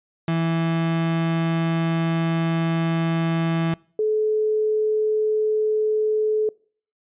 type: tone pair in turn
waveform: 35% pulse / sine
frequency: 164.81 / 430.2 Hz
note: E3 / A4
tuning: 0 / -39 cents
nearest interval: octave + perfect fourth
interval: 1661 cents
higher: second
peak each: -18 dBFS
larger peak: neither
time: 0.28-3.74 / 3.99-6.49 s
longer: first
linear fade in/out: 2 ms
effects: noise-tail reverb RT60 0.5 s tail -25 dB re dry + resampled to 8000 Hz